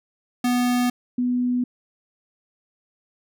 square / sine tone pair in turn, 246.1 / 247.2 Hz, B3 / B3, -6 / +2 cents, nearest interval unison, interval 8 cents, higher second, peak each -19 dBFS, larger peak neither, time 0.44-0.9 / 1.18-1.64 s, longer neither, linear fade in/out 5 ms, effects none

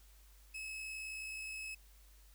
40% pulse tone with amplitude modulation, 2581 Hz, E7, 37 cents flat, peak -40 dBFS, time 0.54-1.75 s, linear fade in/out 10 ms, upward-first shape sine, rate 59.1 Hz, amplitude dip 25%, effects added 50 Hz sine -59 dBFS peak until 2.34 s + white hiss -67 dBFS RMS until 2.34 s

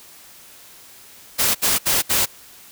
white noise bursts, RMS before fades -18 dBFS, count 4, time 1.38-2.261 s, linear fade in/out 20 ms, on 170 ms, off 67 ms, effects white hiss -45 dBFS RMS until 2.71 s

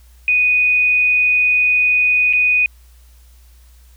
sine tone with dropouts, 2483 Hz, D#7, 4 cents flat, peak -11 dBFS, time 0.28-2.66 s, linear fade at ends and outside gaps 1 ms, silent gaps 2.328-2.334 s, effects added 60 Hz sine -43 dBFS peak until 3.96 s + white hiss -55 dBFS RMS until 3.96 s

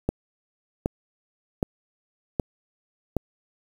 click train, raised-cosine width 2 ms, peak -9 dBFS, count 5, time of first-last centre 0.09-3.167 s, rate 1.3 Hz, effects 7-bit

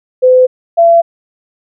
sine tone pair in turn, 509 / 675.8 Hz, C5 / E5, -48 / +43 cents, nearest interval perfect fourth, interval 491 cents, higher second, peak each -3 dBFS, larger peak neither, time 0.22-0.47 / 0.77-1.02 s, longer neither, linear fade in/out 20 ms, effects none

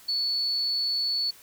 sine tone, 4435 Hz, C#8, in tune, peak -24 dBFS, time 0.08-1.31 s, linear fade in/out 10 ms, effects white hiss -52 dBFS RMS until 1.42 s

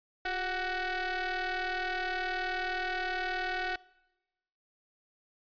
sawtooth ring-modulated tone, 376.5 Hz, F#4, 30 cents sharp, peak -24 dBFS, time 0.25-3.76 s, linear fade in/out 5 ms, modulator 1110 Hz, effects noise-tail reverb RT60 1.0 s tail -23 dB re dry + resampled to 11025 Hz

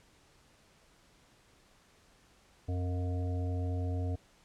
harmonic tone with a mistuned harmonic, 89.6 Hz, F2, 45 cents sharp, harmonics 1 / 3 / 5 / 7 / 8, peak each -31 / -41 / -45 / -48 / -49 dBFS, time 2.68-4.16 s, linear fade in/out 10 ms, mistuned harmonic 5, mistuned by +34 cents, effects pink hiss -64 dBFS RMS until 4.44 s + low-pass 9000 Hz 12 dB/octave

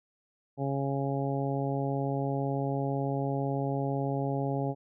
harmonic tone, 138 Hz, C#3, 7 cents flat, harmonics 1 / 2 / 3 / 4 / 5 / 6, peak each -31 / -34 / -36 / -37 / -38 / -39 dBFS, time 0.57-4.75 s, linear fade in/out 50 ms, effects none

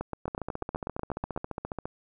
two click trains, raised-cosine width 1 ms, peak -19 / -18 dBFS, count 24 / 12, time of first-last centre 0.28-1.855 / 0.01-1.363 s, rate 14.6 / 8.13 Hz, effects none

